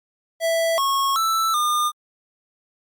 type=tone with pitch steps; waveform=square; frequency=660 / 1095 / 1322 / 1210 Hz; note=E5 / C#6 / E6 / D#6; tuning=+2 / -22 / +5 / -49 cents; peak=-19 dBFS; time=0.4-1.92 s; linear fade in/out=50 ms; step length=380 ms; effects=Opus 48 kbps